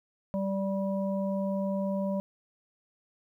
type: harmonic tone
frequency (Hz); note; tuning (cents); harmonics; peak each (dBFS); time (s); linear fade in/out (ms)
194.7; G3; -12; 1 / 3 / 5; -29 / -32 / -42; 0.34-2.2; 0
effects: 11-bit